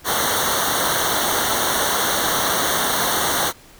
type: noise with comb filter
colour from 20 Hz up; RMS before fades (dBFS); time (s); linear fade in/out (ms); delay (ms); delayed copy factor
pink; -20; 0.04-3.53; 50; 0.4; -0.95
effects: pink hiss -47 dBFS RMS until 3.79 s